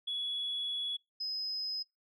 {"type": "tone pair in turn", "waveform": "sine", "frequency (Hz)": [3381, 5066], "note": ["G#7", "D#8"], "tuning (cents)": [30, 30], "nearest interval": "perfect fifth", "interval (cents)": 700, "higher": "second", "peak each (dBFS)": [-32, -33], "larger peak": "first", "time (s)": [[0.07, 0.97], [1.2, 1.83]], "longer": "first", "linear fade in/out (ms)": 10, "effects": ["noise-tail reverb RT60 0.2 s tail -24 dB re dry", "tanh soft clip ceiling -28 dBFS"]}